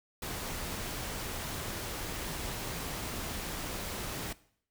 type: noise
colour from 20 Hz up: pink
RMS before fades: -38 dBFS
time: 0.22-4.33 s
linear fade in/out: 5 ms
effects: noise-tail reverb RT60 0.6 s tail -19 dB re dry